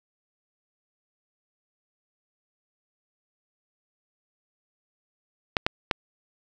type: clicks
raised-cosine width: 0.3 ms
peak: -5 dBFS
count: 3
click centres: 5.568 / 5.665 / 5.912 s
effects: none